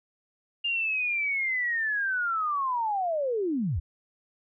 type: linear sweep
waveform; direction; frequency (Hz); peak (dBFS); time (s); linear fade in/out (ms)
sine; down; 2823 to 60.8; -25; 0.64-3.8; 10
effects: none